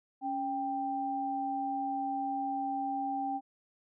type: tone pair together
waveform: sine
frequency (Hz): 277.2 / 787.7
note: C#4 / G5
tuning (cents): 0 / +8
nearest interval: octave + tritone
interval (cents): 1808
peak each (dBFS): -37 / -32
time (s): 0.21-3.41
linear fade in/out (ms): 50
effects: none